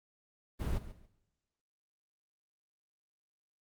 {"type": "noise with echo", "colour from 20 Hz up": "brown", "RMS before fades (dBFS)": -34, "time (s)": [0.59, 0.79], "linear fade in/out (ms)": 20, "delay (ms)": 140, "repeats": 2, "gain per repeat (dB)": -14, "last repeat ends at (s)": 1.07, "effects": ["noise-tail reverb RT60 0.9 s tail -17 dB re dry", "Opus 24 kbps"]}